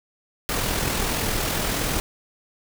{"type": "noise with amplitude modulation", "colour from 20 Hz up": "pink", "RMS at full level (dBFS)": -23, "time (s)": [0.49, 2], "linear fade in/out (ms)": 0, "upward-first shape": "sine", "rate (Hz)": 41.6, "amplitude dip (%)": 35, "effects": []}